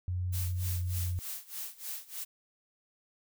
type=tone with pitch glide; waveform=sine; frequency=90.3 to 89.52 Hz; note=F#2 to F2; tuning=-42 to +43 cents; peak=-30 dBFS; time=0.08-1.19 s; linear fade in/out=0 ms; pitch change=-15 cents; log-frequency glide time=0.76-0.84 s
type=noise with tremolo; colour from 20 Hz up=blue; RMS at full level=-38 dBFS; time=0.32-2.25 s; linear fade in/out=20 ms; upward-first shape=sine; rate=3.3 Hz; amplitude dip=90%
effects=none